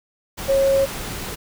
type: tone in noise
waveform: sine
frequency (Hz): 545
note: C#5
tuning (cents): -29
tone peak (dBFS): -14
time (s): 0.48-0.86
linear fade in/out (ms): 20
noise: pink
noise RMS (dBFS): -30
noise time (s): 0.37-1.36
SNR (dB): +13
effects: none